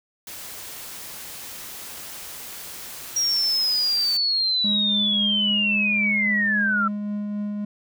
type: noise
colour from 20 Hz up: white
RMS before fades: -37 dBFS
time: 0.27-4.17 s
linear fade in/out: 2 ms
type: linear sweep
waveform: sine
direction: down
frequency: 5670 to 1318.5 Hz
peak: -19 dBFS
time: 3.16-6.88 s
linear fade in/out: 5 ms
type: tone with tremolo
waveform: triangle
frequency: 207 Hz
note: G#3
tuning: 5 cents flat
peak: -22 dBFS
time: 4.64-7.65 s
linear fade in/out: 5 ms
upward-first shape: triangle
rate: 3.7 Hz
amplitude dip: 25%
effects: none